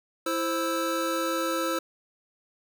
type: tone cluster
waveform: square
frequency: 331.1 / 526 / 1316 Hz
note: E4 / C5 / E6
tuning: +8 / +9 / -3 cents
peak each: -31 dBFS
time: 0.26-1.79 s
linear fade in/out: 5 ms
effects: none